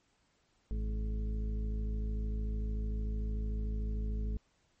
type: harmonic tone with a mistuned harmonic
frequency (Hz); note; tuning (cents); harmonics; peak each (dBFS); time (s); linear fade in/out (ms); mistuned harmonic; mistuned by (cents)
53.4; G#1; +49; 1 / 2 / 3 / 4 / 5 / 6 / 8; -32 / -45 / -52 / -44 / -57 / -58 / -51; 0.71-4.37; 0; 6; +16
effects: pink hiss -73 dBFS RMS until 4.8 s + MP3 32 kbps